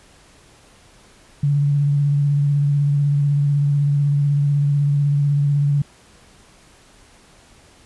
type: tone with vibrato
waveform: sine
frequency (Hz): 143.4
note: D3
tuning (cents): -41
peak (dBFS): -14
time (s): 1.43-5.82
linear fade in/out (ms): 5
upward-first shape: sine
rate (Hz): 16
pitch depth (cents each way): 24
effects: pink hiss -50 dBFS RMS until 7.85 s + resampled to 24000 Hz